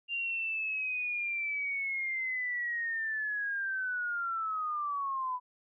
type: linear sweep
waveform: sine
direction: down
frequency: 2794 to 987.8 Hz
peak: -31 dBFS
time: 0.08-5.4 s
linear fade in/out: 50 ms
effects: none